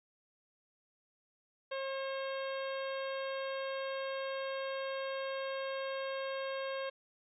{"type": "harmonic tone with a mistuned harmonic", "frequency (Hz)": 538, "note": "C5", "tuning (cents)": 48, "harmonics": [1, 2, 3, 4, 5, 6, 7, 8], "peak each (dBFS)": [-37, -44, -46, -51, -50, -52, -54, -55], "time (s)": [1.71, 6.9], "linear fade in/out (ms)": 10, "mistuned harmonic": 4, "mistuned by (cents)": 18, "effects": []}